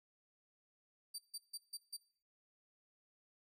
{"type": "tone bursts", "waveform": "25% pulse", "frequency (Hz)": 4657, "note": "D8", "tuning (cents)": -15, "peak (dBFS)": -38, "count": 5, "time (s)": [1.14, 1.97], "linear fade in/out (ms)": 10, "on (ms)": 46, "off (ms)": 150, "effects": ["noise-tail reverb RT60 0.5 s tail -20 dB re dry"]}